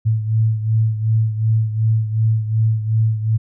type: beating tone pair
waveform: sine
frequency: 110 / 112.7 Hz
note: A2 / A2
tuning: 0 / +42 cents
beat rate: 2.7 Hz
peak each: -15 / -21 dBFS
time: 0.05-3.38 s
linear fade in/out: 20 ms
effects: none

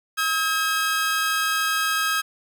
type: tone pair together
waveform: sawtooth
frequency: 1282 / 1615.2 Hz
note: E6 / G#6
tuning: -49 / -49 cents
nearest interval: major third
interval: 400 cents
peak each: -20 dBFS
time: 0.17-2.22 s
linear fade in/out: 20 ms
effects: none

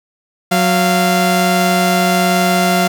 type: tone pair together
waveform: sawtooth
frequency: 183.4 / 692.4 Hz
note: F#3 / F5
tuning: -15 / -15 cents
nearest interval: octave + major seventh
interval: 2300 cents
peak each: -10 dBFS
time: 0.51-2.88 s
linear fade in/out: 10 ms
effects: none

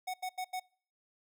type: tone bursts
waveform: square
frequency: 740 Hz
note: F#5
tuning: in tune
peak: -35 dBFS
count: 4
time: 0.07-0.599 s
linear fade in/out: 10 ms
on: 70 ms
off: 83 ms
effects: noise-tail reverb RT60 0.5 s tail -25 dB re dry

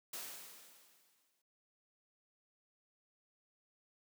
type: noise with exponential decay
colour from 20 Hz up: white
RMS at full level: -43 dBFS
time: 0.13-1.42 s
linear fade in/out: 5 ms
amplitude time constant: 280 ms
effects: high-pass 200 Hz 12 dB/octave

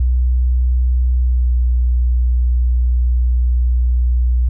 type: tone with pitch glide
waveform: sine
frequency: 62.1 to 60.96 Hz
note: B1 to B1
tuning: +10 to -22 cents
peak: -11 dBFS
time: 0-4.49 s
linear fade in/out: 5 ms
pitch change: -32 cents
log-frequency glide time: 1.22-1.55 s
effects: none

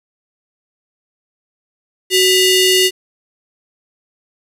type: ring-modulated tone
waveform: sawtooth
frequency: 1613 Hz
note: G6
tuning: 49 cents sharp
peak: -3 dBFS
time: 2.1-2.91 s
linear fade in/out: 50 ms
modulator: 1240 Hz
effects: resampled to 32000 Hz + 7-bit

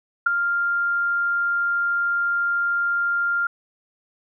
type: tone with ADSR envelope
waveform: sine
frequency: 1396.9 Hz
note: F6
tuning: in tune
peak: -11 dBFS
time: 0.26-3.47 s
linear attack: 8 ms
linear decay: 10 ms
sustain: -8 dB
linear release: 4 ms
effects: none

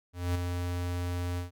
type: tone with ADSR envelope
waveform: square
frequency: 88.4 Hz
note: F2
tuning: 22 cents sharp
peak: -26 dBFS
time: 0.13-1.51 s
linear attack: 220 ms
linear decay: 10 ms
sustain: -5 dB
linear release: 130 ms
effects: none

